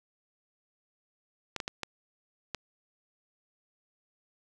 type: clicks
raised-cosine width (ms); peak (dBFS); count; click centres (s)
0.2; -16; 5; 1.563 / 1.602 / 1.679 / 1.833 / 2.547
effects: none